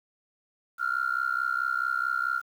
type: tone with amplitude modulation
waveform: sine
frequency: 1396.9 Hz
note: F6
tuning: in tune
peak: -20 dBFS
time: 0.78-2.42 s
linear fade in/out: 50 ms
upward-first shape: sine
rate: 64.6 Hz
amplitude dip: 100%
effects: tanh soft clip ceiling -18 dBFS + 9-bit